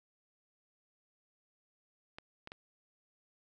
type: clicks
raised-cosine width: 0.3 ms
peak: -29 dBFS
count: 3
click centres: 2.185 / 2.474 / 2.519 s
effects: none